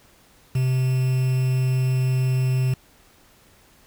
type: tone with quantisation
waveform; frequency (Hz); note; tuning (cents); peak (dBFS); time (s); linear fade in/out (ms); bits
triangle; 129; C3; -24; -16; 0.55-2.74; 5; 6
effects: pink hiss -55 dBFS RMS until 3.86 s